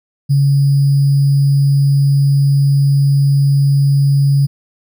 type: tone with sample-and-hold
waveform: sine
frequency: 140 Hz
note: C#3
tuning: 18 cents sharp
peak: -8 dBFS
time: 0.29-4.47 s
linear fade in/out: 20 ms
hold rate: 4900 Hz
effects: none